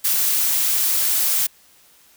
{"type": "noise", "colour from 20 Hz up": "blue", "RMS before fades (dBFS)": -19, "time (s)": [0.04, 1.47], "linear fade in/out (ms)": 10, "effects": ["white hiss -53 dBFS RMS until 2.16 s"]}